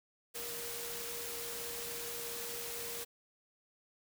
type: tone in noise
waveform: sine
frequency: 471.1 Hz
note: A#4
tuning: 18 cents sharp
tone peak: -47 dBFS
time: 0.34-3.05 s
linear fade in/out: 20 ms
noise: white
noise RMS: -42 dBFS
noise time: 0.34-3.05 s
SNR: -8 dB
effects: none